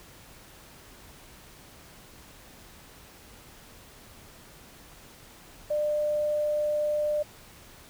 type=tone with quantisation; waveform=sine; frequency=598 Hz; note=D5; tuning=31 cents sharp; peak=-24 dBFS; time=5.7-7.23 s; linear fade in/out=10 ms; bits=9; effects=pink hiss -51 dBFS RMS until 7.89 s